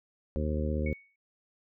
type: harmonic tone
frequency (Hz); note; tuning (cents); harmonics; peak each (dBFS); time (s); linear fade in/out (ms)
75.9; D#2; -42; 1 / 2 / 3 / 4 / 5 / 6 / 7; -30 / -37 / -35 / -40 / -40 / -41 / -38; 0.36-0.93; 0
type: tone with exponential decay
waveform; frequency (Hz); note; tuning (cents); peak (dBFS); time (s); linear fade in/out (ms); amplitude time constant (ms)
sine; 2225; C#7; +6; -35; 0.86-1.16; 5; 65
effects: none